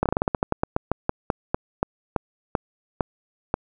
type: slowing click train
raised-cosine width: 1 ms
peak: -6 dBFS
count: 21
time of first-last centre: 0.03-3.541 s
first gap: 27 ms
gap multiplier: 1.17
effects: none